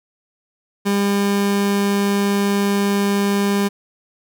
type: tone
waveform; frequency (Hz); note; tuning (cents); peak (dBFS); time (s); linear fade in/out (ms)
30% pulse; 200.8; G3; +42; -13; 0.85-3.69; 20
effects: none